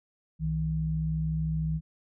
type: tone pair together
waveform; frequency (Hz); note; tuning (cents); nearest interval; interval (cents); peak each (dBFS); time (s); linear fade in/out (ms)
sine; 64.4 / 158.02; C2 / D#3; -27 / +27; octave + major third; 1554; -33 / -27; 0.39-1.81; 50
effects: none

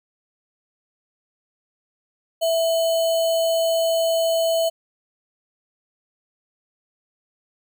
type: tone with sample-and-hold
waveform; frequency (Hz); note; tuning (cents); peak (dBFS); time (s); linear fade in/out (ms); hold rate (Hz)
sine; 659.3; E5; 0; -17; 2.41-4.7; 20; 3675
effects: none

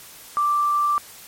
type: tone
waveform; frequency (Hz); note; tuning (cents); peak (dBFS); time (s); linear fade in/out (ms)
sine; 1174.7; D6; 0; -17; 0.37-0.98; 0
effects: white hiss -43 dBFS RMS until 1.27 s + MP3 64 kbps

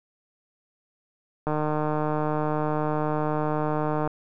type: click train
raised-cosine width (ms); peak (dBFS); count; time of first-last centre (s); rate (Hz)
1; -13; 397; 1.47-4.075; 152
effects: none

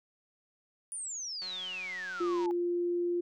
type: exponential sweep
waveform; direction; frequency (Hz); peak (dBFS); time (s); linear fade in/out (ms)
sine; down; 9780 to 825; -36; 0.92-2.51; 0
type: click train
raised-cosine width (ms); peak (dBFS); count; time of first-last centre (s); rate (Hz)
0.2; -31; 192; 1.42-2.458; 184
type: tone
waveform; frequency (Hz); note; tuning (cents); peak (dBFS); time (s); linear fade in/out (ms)
sine; 349.2; F4; 0; -28; 2.2-3.21; 10
effects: none

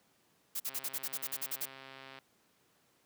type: noise bursts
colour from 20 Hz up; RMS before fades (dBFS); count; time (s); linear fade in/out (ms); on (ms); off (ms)
blue; -36; 12; 0.55-1.657; 10; 51; 45
type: click train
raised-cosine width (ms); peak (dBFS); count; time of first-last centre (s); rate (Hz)
0.3; -33; 203; 0.68-2.187; 134
effects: pink hiss -70 dBFS RMS until 3.05 s + high-pass 150 Hz 12 dB/octave

